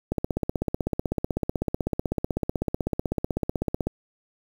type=click train; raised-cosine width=2 ms; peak=-11 dBFS; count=61; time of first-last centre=0.12-3.87 s; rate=16 Hz; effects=7-bit